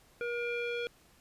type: tone with low-pass filter sweep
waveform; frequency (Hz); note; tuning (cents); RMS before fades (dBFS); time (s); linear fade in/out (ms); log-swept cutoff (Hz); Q
square; 476.5; A#4; +38; -35; 0.21-0.87; 0; 2000 to 3000; 3.9
effects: pink hiss -63 dBFS RMS until 1.2 s + resampled to 32000 Hz